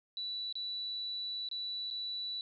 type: tone with dropouts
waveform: sine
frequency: 3951 Hz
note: B7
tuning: in tune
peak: -36 dBFS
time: 0.17-2.41 s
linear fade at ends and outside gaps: 1 ms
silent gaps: 0.526-0.554 / 1.488-1.513 / 1.903-1.91 s
effects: none